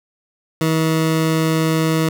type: tone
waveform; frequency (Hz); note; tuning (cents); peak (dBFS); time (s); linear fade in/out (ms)
20% pulse; 160.1; D#3; +50; -10; 0.61-2.09; 2
effects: none